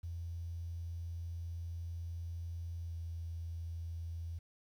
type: tone with pitch glide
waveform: sine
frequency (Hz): 84.6 to 83.48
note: E2 to E2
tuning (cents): +45 to +22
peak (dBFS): -39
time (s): 0.03-4.39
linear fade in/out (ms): 10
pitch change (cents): -23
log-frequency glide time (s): 2.85-2.93
effects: 11-bit